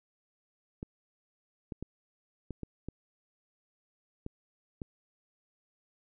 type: clicks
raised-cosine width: 3 ms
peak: -25 dBFS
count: 8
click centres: 0.829 / 1.722 / 1.826 / 2.507 / 2.633 / 2.886 / 4.264 / 4.818 s
effects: none